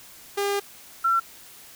sawtooth / sine tone pair in turn, 402.5 / 1353.8 Hz, G4 / E6, +46 / +46 cents, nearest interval octave + major sixth, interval 2100 cents, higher second, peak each -19 / -18 dBFS, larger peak second, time 0.37-0.6 / 1.04-1.2 s, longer first, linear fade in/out 10 ms, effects white hiss -47 dBFS RMS until 1.75 s

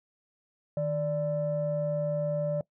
sine tone pair together, 155.1 / 586.6 Hz, D#3 / D5, -5 / -2 cents, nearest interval octave + major seventh, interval 2303 cents, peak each -30 / -27 dBFS, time 0.77-2.61 s, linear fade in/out 2 ms, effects noise-tail reverb RT60 0.1 s tail -22 dB re dry + tanh soft clip ceiling -21 dBFS

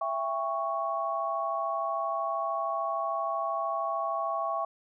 sine chord, C# diminished, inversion first, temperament just, 665.2 / 798.3 / 1108.7 Hz, E5 / G5 / C#6, +16 / +31 / 0 cents, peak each -32 / -35 / -31 dBFS, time 0.01-4.65 s, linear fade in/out 5 ms, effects none

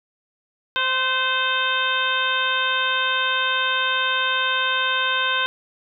harmonic tone with a mistuned harmonic, 520 Hz, C5, 11 cents flat, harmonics 1 / 2 / 3 / 4 / 5 / 6 / 7, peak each -33 / -25 / -23 / -35 / -27 / -27 / -27 dBFS, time 0.76-5.46 s, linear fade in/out 0 ms, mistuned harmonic 3, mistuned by -25 cents, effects none

